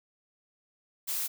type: noise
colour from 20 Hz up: blue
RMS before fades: -32 dBFS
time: 1.07-1.28 s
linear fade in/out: 20 ms
effects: none